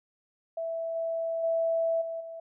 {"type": "tone with level steps", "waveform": "sine", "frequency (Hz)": 659.3, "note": "E5", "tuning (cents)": 0, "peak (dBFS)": [-30, -28, -24, -32, -38], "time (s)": [0.57, 2.4], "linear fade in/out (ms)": 5, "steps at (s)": [0.95, 1.43, 2.01, 2.2], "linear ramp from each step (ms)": 10, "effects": []}